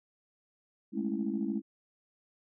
sine chord, A major seventh, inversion third, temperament just, 206.2 / 220 / 275 / 330 Hz, G#3 / A3 / C#4 / E4, -12 / 0 / -14 / +2 cents, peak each -34 / -35 / -36 / -36 dBFS, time 0.92-1.62 s, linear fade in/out 50 ms, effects tanh soft clip ceiling -20 dBFS

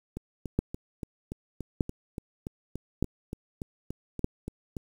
two click trains, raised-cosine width 3 ms, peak -22 / -11 dBFS, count 17 / 4, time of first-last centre 0.17-4.768 / 0.59-4.244 s, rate 3.48 / 0.821 Hz, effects 8-bit

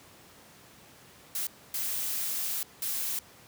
blue noise bursts at uneven times, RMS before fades -32 dBFS, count 3, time 1.35-1.47 / 1.74-2.63 / 2.82-3.19 s, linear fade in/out 2 ms, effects pink hiss -54 dBFS RMS until 3.47 s + high-pass 100 Hz 12 dB/octave

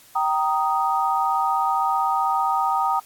sine chord, Eb major, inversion first, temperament just, 777.8 / 933.4 / 1244.5 Hz, G5 / Bb5 / Eb6, -14 / +2 / 0 cents, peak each -23 dBFS, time 0.15-3 s, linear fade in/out 10 ms, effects white hiss -50 dBFS RMS until 3.05 s + AAC 64 kbps

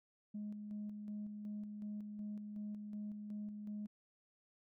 sine tone with tremolo, 209 Hz, G#3, 11 cents sharp, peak -40 dBFS, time 0.34-3.87 s, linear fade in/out 10 ms, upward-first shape square, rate 2.7 Hz, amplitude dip 40%, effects tanh soft clip ceiling -38 dBFS

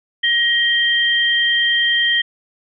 sine tone pair together, 1889 / 3165 Hz, A#6 / G7, +22 / +16 cents, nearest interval major sixth, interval 894 cents, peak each -16 dBFS, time 0.23-2.22 s, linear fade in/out 10 ms, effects none

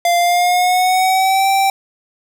square tone with pitch glide, 694 to 779 Hz, F5 to G5, -11 to -11 cents, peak -12 dBFS, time 0.05-1.7 s, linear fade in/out 2 ms, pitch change +200 cents, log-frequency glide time 0.16-1.48 s, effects none

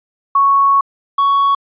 sine / triangle tone pair in turn, 1108.7 / 1115.1 Hz, C#6 / C#6, 0 / +10 cents, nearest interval unison, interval 10 cents, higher second, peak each -8 / -8 dBFS, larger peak neither, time 0.35-0.81 / 1.18-1.55 s, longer first, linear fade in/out 5 ms, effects resampled to 8000 Hz

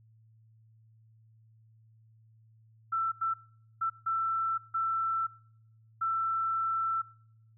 sine tone bursts at uneven times, 1335 Hz, E6, 22 cents sharp, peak -27 dBFS, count 6, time 2.92-3.12 / 3.21-3.34 / 3.81-3.9 / 4.06-4.58 / 4.74-5.27 / 6.01-7.02 s, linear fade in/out 10 ms, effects noise-tail reverb RT60 0.8 s tail -25 dB re dry + added 111 Hz sine -58 dBFS peak until 7.57 s

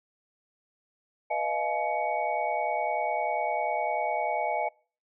sine tone cluster, 490.1 / 617 / 687 / 850 / 2236 Hz, B4 / D#5 / F5 / G#5 / C#7, -13 / -15 / -29 / +40 / +14 cents, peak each -38 / -31 / -32 / -30 / -36 dBFS, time 1.3-4.69 s, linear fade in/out 10 ms, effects noise-tail reverb RT60 0.4 s tail -24 dB re dry

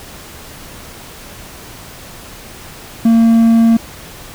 triangle tone, 228.3 Hz, A#3, 36 cents flat, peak -4 dBFS, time 3.05-3.77 s, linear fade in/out 5 ms, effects pink hiss -34 dBFS RMS until 4.34 s

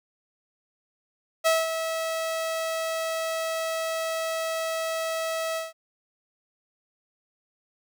sawtooth tone with ADSR envelope, 649 Hz, E5, 27 cents flat, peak -14 dBFS, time 1.44-5.73 s, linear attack 26 ms, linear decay 200 ms, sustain -9 dB, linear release 170 ms, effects none

